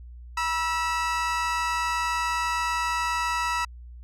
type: tone pair together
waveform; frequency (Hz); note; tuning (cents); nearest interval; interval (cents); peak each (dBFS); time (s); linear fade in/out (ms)
30% pulse; 967 / 1319.1; B5 / E6; -37 / +1; perfect fourth; 538; -24 / -25; 0.37-3.65; 5
effects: added 60 Hz sine -40 dBFS peak until 4.03 s + low-pass 8000 Hz 12 dB/octave